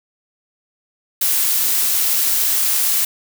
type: noise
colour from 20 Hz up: blue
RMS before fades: -17 dBFS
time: 1.21-3.05 s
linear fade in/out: 5 ms
effects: none